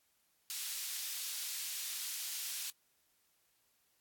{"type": "high-pass noise", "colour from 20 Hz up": "pink", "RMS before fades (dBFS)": -41, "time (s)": [0.5, 2.7], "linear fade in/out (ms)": 0, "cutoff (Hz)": 3700, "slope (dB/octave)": 12, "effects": ["white hiss -75 dBFS RMS until 4 s", "AAC 64 kbps"]}